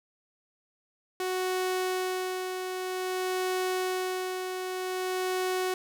sawtooth tone with tremolo, 370 Hz, F#4, in tune, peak -23 dBFS, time 1.2-5.74 s, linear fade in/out 2 ms, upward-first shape sine, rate 0.52 Hz, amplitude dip 45%, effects none

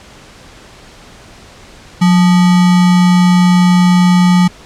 sine tone with sample-and-hold, 180 Hz, F#3, 47 cents flat, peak -5 dBFS, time 2.01-4.48 s, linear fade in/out 10 ms, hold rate 1050 Hz, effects pink hiss -38 dBFS RMS until 4.65 s + low-pass 7000 Hz 12 dB/octave

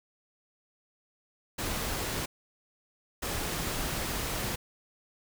pink noise bursts at uneven times, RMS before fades -33 dBFS, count 2, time 1.58-2.26 / 3.22-4.56 s, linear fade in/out 10 ms, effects none

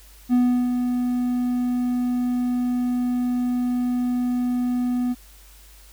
triangle tone with ADSR envelope, 246.9 Hz, B3, in tune, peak -12 dBFS, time 0.29-5.15 s, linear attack 41 ms, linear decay 350 ms, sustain -6 dB, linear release 33 ms, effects added 50 Hz sine -47 dBFS peak until 5.92 s + white hiss -51 dBFS RMS until 5.92 s

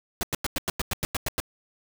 pink noise bursts, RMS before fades -27 dBFS, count 11, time 0.21-1.401 s, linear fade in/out 0 ms, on 21 ms, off 96 ms, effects none

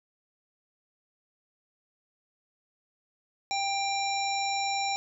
harmonic tone, 791 Hz, G5, 15 cents sharp, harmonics 1 / 3 / 5 / 7 / 9, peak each -29 / -34 / -36 / -37 / -39 dBFS, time 3.51-4.96 s, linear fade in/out 0 ms, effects none

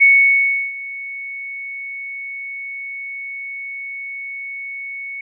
sine tone with ADSR envelope, 2217 Hz, C#7, in tune, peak -6 dBFS, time 0-5.21 s, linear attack 22 ms, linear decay 700 ms, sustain -20 dB, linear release 4 ms, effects none

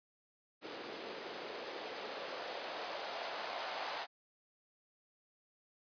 blue noise with band-pass filter sweep, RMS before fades -43 dBFS, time 0.61-4.07 s, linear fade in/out 50 ms, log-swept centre 350 to 760 Hz, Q 2, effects resampled to 11025 Hz

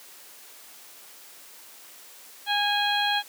harmonic tone with a mistuned harmonic, 821 Hz, G#5, 20 cents flat, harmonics 1 / 2 / 3 / 4 / 5, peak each -26 / -28 / -33 / -27 / -32 dBFS, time 2.46-3.23 s, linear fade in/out 50 ms, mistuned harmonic 3, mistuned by +24 cents, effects white hiss -48 dBFS RMS until 3.28 s + high-pass 300 Hz 12 dB/octave

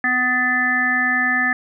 harmonic tone with a mistuned harmonic, 250.5 Hz, B3, 25 cents sharp, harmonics 1 / 3 / 5 / 7 / 8, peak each -26 / -27 / -27 / -17 / -25 dBFS, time 0.04-1.53 s, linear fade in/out 2 ms, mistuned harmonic 8, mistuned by +17 cents, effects none

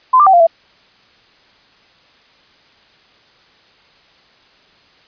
sine tone with pitch steps, 1025 / 1185 / 766 / 694 / 664 Hz, C6 / D6 / G5 / F5 / E5, -36 / +15 / -40 / -11 / +12 cents, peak -5 dBFS, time 0.13-0.47 s, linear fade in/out 10 ms, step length 68 ms, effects white hiss -50 dBFS RMS until 5.07 s + resampled to 11025 Hz

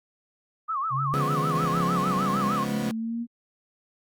sine tone with vibrato, 1186 Hz, D6, 17 cents sharp, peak -25 dBFS, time 0.68-2.65 s, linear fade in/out 20 ms, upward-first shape sine, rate 6.6 Hz, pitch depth 190 cents each way
sine linear sweep, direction up, 131.4 to 237.2 Hz, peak -27 dBFS, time 0.9-3.27 s, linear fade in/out 50 ms
20% pulse chord, C# dominant seventh, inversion none, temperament equal, 138.59 / 174.61 / 207.7 / 246.9 Hz, C#3 / E#3 / G#3 / B3, 0 / 0 / 0 / 0 cents, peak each -27 / -30 / -30 / -29 dBFS, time 1.14-2.91 s, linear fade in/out 0 ms
effects Opus 48 kbps

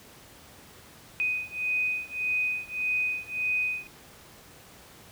sine beating tone pair, 2497 / 2498.7 Hz, D#7 / D#7, +6 / +7 cents, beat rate 1.7 Hz, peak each -29 / -30 dBFS, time 1.2-3.87 s, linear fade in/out 0 ms, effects pink hiss -51 dBFS RMS until 5.11 s + high-pass 60 Hz 12 dB/octave

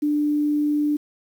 sine tone with quantisation, 296.1 Hz, D4, 14 cents sharp, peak -18 dBFS, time 0.02-0.97 s, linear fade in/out 10 ms, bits 8, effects none

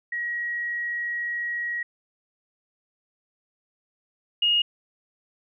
sine tone pair in turn, 1903 / 2862 Hz, A#6 / F7, +35 / +42 cents, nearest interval perfect fifth, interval 707 cents, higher second, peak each -26 / -18 dBFS, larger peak second, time 0.12-1.83 / 4.42-4.62 s, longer first, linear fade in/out 5 ms, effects none

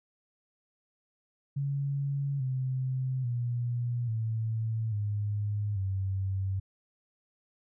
sine tone with pitch steps, 140 / 129.87 / 120.48 / 111.76 / 103.68 / 96.18 Hz, C#3 / C3 / B2 / A2 / G#2 / G2, +18 / -13 / -42 / +27 / -2 / -32 cents, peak -28 dBFS, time 1.56-6.6 s, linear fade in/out 10 ms, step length 840 ms, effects none

